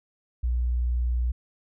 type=tone with vibrato; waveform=sine; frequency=60.6 Hz; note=B1; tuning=32 cents flat; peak=-22 dBFS; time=0.43-1.32 s; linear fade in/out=10 ms; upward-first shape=sine; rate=20 Hz; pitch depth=16 cents each way; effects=none